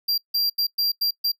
square tone bursts at uneven times, 4745 Hz, D8, 17 cents sharp, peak -20 dBFS, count 6, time 0.08-0.18 / 0.34-0.5 / 0.58-0.67 / 0.78-0.92 / 1.01-1.11 / 1.24-1.32 s, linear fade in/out 10 ms, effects noise-tail reverb RT60 0.1 s tail -26 dB re dry

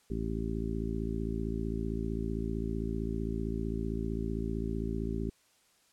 harmonic tone, 55.5 Hz, A1, 16 cents sharp, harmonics 1 / 2 / 3 / 4 / 5 / 6 / 7, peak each -36 / -40 / -39 / -38 / -41 / -42 / -40 dBFS, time 0.1-5.3 s, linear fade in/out 5 ms, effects white hiss -67 dBFS RMS until 5.92 s + low-pass 10000 Hz 12 dB/octave

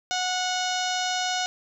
harmonic tone with a mistuned harmonic, 734 Hz, F#5, 14 cents flat, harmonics 1 / 2 / 3 / 4 / 5 / 6 / 7 / 8 / 9 / 10, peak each -28 / -32 / -37 / -33 / -34 / -37 / -36 / -36 / -38 / -43 dBFS, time 0.11-1.46 s, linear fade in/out 0 ms, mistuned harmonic 6, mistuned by -53 cents, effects 10-bit

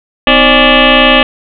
sine tone with frequency modulation, 1174.7 Hz, D6, in tune, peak -3 dBFS, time 0.27-1.23 s, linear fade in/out 2 ms, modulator 286 Hz, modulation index 7, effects none

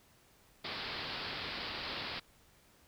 white low-pass noise, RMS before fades -41 dBFS, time 0.64-2.2 s, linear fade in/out 10 ms, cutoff 4900 Hz, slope 96 dB/octave, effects pink hiss -65 dBFS RMS until 2.87 s

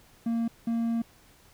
triangle tone pair in turn, 230.8 / 230.8 Hz, A#3 / A#3, -17 / -17 cents, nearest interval unison, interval 0 cents, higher neither, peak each -23 dBFS, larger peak neither, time 0.26-0.48 / 0.67-1.02 s, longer second, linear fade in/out 5 ms, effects pink hiss -58 dBFS RMS until 1.53 s

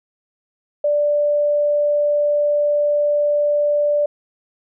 sine tone, 587.3 Hz, D5, in tune, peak -14 dBFS, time 0.84-4.06 s, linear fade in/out 5 ms, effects none

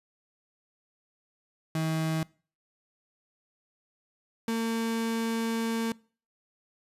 35% pulse tone pair in turn, 159.7 / 227.4 Hz, D#3 / A#3, +45 / -43 cents, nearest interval tritone, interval 612 cents, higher second, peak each -25 dBFS, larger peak neither, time 1.75-2.23 / 4.48-5.92 s, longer second, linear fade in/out 2 ms, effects noise-tail reverb RT60 0.4 s tail -23 dB re dry + resampled to 32000 Hz

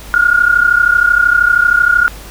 sine tone pair together, 1408.1 / 1441 Hz, F6 / F#6, +14 / -46 cents, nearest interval unison, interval 40 cents, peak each -10 dBFS, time 0.14-2.08 s, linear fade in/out 0 ms, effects added 51 Hz sine -31 dBFS peak until 2.3 s + pink hiss -34 dBFS RMS until 2.3 s

